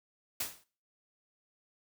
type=noise with exponential decay; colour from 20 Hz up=white; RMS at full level=-31 dBFS; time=0.4-0.64 s; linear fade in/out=5 ms; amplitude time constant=52 ms; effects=noise-tail reverb RT60 0.4 s tail -19 dB re dry